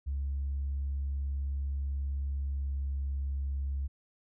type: tone with pitch glide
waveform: sine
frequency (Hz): 69.3 to 68.86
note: C#2 to C#2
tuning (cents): 0 to -11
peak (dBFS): -29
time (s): 0.06-3.88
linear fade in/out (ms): 20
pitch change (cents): -11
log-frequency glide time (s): 2.53-2.69
effects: tanh soft clip ceiling -27 dBFS